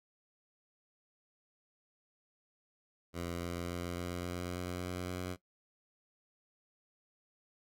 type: tone with pitch steps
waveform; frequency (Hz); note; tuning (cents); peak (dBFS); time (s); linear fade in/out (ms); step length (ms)
10% pulse; 86.3 / 86.9 / 87.5 / 88.11 / 88.73 / 89.34 / 89.96 / 90.59; F2 / F2 / F2 / F2 / F2 / F2 / F#2 / F#2; -20 / -8 / +4 / +16 / +28 / +40 / -48 / -36; -29; 3.13-5.37; 50; 280
effects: noise-tail reverb RT60 0.1 s tail -17 dB re dry